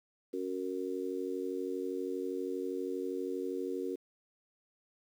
harmonic tone, 92.5 Hz, F#2, in tune, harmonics 3 / 4 / 5, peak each -39 / -37 / -39 dBFS, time 0.33-3.96 s, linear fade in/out 10 ms, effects 10-bit

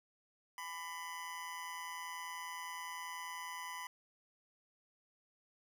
25% pulse tone with amplitude modulation, 999 Hz, B5, 20 cents sharp, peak -36 dBFS, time 0.58-3.87 s, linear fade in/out 2 ms, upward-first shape sine, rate 170 Hz, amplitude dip 65%, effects none

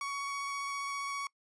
30% pulse tone with vibrato, 1120 Hz, C#6, 18 cents sharp, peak -32 dBFS, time 0.01-1.27 s, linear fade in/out 2 ms, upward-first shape square, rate 15 Hz, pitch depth 8 cents each way, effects noise-tail reverb RT60 0.1 s tail -24 dB re dry + resampled to 22050 Hz

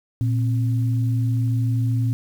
sine tone pair together, 116.54 / 265.2 Hz, A#2 / C4, 0 / +23 cents, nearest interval octave + major second, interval 1423 cents, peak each -18 / -29 dBFS, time 0.21-2.13 s, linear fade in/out 0 ms, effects 8-bit

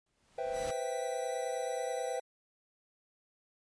pink noise with exponential growth, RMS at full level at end -42 dBFS, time 0.06-0.71 s, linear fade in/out 5 ms, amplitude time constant 140 ms
triangle chord, C major seventh, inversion third, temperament equal, 493.9 / 523.3 / 659.3 / 784 Hz, B4 / C5 / E5 / G5, 0 / 0 / 0 / 0 cents, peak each -36 / -37 / -38 / -38 dBFS, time 0.38-2.2 s, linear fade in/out 5 ms
5% pulse tone with vibrato, 1975.5 Hz, B6, in tune, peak -35 dBFS, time 0.52-2.21 s, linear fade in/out 50 ms, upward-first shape triangle, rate 14 Hz, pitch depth 26 cents each way
effects resampled to 22050 Hz

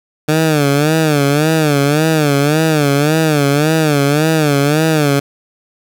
15% pulse tone with vibrato, 150 Hz, D3, 37 cents sharp, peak -4 dBFS, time 0.28-5.2 s, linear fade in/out 10 ms, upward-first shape sine, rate 1.8 Hz, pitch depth 120 cents each way, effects none

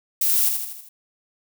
violet noise with echo, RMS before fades -20 dBFS, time 0.21-0.49 s, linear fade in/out 5 ms, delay 80 ms, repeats 5, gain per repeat -5 dB, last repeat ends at 0.89 s, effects none

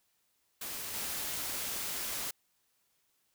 white noise with level steps, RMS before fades -40 / -37 dBFS, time 0.61-2.31 s, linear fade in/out 5 ms, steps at 0.93 s, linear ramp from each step 20 ms, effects white hiss -75 dBFS RMS until 3.34 s

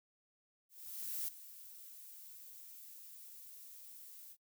violet noise with ADSR envelope, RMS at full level -39 dBFS, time 0.69-4.37 s, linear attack 590 ms, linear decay 10 ms, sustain -15 dB, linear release 60 ms, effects noise-tail reverb RT60 0.1 s tail -24 dB re dry

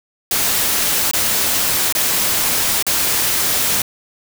white noise with dropouts, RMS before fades -17 dBFS, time 0.31-3.82 s, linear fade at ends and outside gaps 2 ms, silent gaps 1.112-1.134 / 1.925-1.95 / 2.826-2.866 s, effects none

